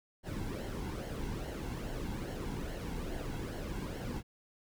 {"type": "noise with flanger", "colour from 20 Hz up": "brown", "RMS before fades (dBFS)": -39, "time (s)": [0.23, 4.23], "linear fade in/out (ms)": 50, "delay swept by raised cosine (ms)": [0.81, 1.68], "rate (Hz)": 2.4, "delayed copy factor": -0.6, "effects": []}